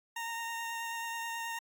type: tone with vibrato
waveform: 20% pulse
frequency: 923 Hz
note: A#5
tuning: 17 cents flat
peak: -31 dBFS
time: 0.16-1.59 s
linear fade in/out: 5 ms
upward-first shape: triangle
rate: 9.3 Hz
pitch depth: 14 cents each way
effects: AAC 64 kbps